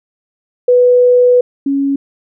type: tone pair in turn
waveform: sine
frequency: 493.9 / 277.2 Hz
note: B4 / C#4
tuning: 0 / 0 cents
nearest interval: minor seventh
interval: 1000 cents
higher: first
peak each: -5 / -11 dBFS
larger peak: first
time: 0.68-1.41 / 1.66-1.96 s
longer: first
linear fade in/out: 5 ms
effects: none